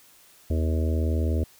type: harmonic tone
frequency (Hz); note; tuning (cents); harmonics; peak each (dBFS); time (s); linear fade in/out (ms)
79.6; D#2; +40; 1 / 3 / 4 / 5 / 6 / 7 / 8; -22 / -32 / -34 / -36 / -38 / -39 / -40; 0.5-1.44; 5
effects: white hiss -55 dBFS RMS until 1.59 s